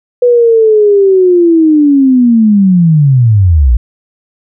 sine linear sweep, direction down, 493.9 to 53.4 Hz, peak -3 dBFS, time 0.22-3.77 s, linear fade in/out 5 ms, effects none

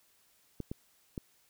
clicks, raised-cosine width 3 ms, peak -24 dBFS, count 3, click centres 0.603 / 0.715 / 1.178 s, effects white hiss -68 dBFS RMS until 1.49 s

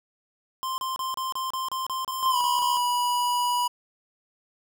square tone bursts, 1046.5 Hz, C6, in tune, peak -28 dBFS, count 12, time 0.63-2.771 s, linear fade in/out 0 ms, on 150 ms, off 31 ms
square tone with pitch glide, 1046.5 to 976.4 Hz, C6 to B5, 0 to -20 cents, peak -23 dBFS, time 2.11-3.68 s, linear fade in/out 10 ms, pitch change -120 cents, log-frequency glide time 2.3-2.37 s
effects none

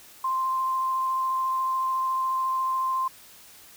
sine tone with vibrato, 1046.5 Hz, C6, in tune, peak -23 dBFS, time 0.24-3.08 s, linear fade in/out 5 ms, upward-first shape triangle, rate 14 Hz, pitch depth 10 cents each way, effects white hiss -50 dBFS RMS until 3.76 s

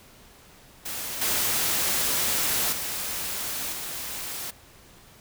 white noise with level steps, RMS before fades -33 / -25 / -31 / -34 dBFS, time 0.85-4.51 s, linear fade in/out 10 ms, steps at 1.21 / 2.72 / 3.72 s, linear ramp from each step 10 ms, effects pink hiss -52 dBFS RMS until 5.2 s

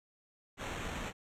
pink noise with sample-and-hold, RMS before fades -40 dBFS, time 0.57-1.13 s, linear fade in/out 50 ms, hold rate 4900 Hz, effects low-pass 9000 Hz 12 dB/octave

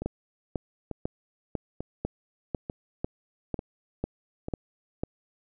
two click trains, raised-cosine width 2 ms, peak -20 / -15 dBFS, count 6 / 11, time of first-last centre 0.02-4.484 / 0.06-5.035 s, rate 1.12 / 2.01 Hz, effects none

